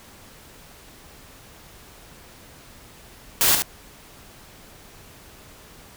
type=noise with echo; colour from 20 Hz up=white; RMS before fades=-18 dBFS; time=3.41-3.55 s; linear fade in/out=0 ms; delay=71 ms; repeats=1; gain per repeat=-5 dB; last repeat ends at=3.621 s; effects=pink hiss -47 dBFS RMS until 5.96 s